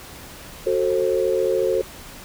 sine chord, F# diminished, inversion none, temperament just, 370 / 444 / 532.8 Hz, F#4 / A4 / C5, 0 / +16 / +31 cents, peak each -22 dBFS, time 0.66-1.82 s, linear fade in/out 10 ms, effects pink hiss -40 dBFS RMS until 2.24 s

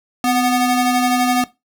35% pulse ring-modulated tone, 493.9 Hz, B4, in tune, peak -9 dBFS, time 0.24-1.44 s, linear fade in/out 2 ms, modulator 241 Hz, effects noise-tail reverb RT60 0.2 s tail -17 dB re dry

